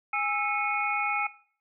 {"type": "tone cluster", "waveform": "sine", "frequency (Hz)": [824, 1316, 2185, 2473], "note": ["G#5", "E6", "C#7", "D#7"], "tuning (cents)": [-14, -3, -26, -11], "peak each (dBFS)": -31, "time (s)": [0.13, 1.27], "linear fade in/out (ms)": 5, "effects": ["noise-tail reverb RT60 0.5 s tail -19 dB re dry"]}